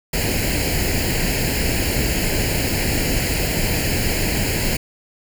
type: noise with comb filter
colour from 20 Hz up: pink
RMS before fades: -20 dBFS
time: 0.13-4.77 s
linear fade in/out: 5 ms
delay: 0.42 ms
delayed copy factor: +0.8
effects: none